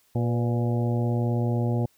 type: harmonic tone with a mistuned harmonic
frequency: 118.7 Hz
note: A#2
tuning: 32 cents sharp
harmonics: 1 / 2 / 3 / 4 / 5 / 6 / 7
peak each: -23 / -29 / -33 / -35 / -37 / -39 / -40 dBFS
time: 0.15-1.86 s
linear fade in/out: 5 ms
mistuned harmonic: 4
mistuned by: +57 cents
effects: white hiss -64 dBFS RMS until 1.97 s